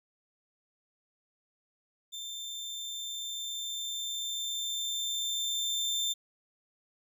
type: tone with level ramp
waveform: 30% pulse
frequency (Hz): 3573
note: A7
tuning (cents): +26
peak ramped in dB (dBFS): -36 to -26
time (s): 2.12-6.14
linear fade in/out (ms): 20
effects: none